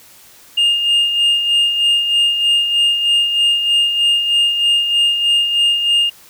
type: tone with tremolo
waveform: sine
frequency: 2826 Hz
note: F7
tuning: 20 cents sharp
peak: -7 dBFS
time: 0.57-6.1 s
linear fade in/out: 10 ms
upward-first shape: sine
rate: 3.2 Hz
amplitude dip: 60%
effects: tanh soft clip ceiling -9 dBFS + white hiss -44 dBFS RMS until 6.29 s